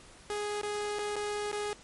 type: tone with dropouts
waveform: sawtooth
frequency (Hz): 415.3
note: G#4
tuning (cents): 0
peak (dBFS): -28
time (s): 0.3-1.73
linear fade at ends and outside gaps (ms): 0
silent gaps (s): 0.614-0.632 / 0.986-0.992 / 1.157-1.164 / 1.515-1.529
effects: pink hiss -54 dBFS RMS until 1.83 s + MP3 48 kbps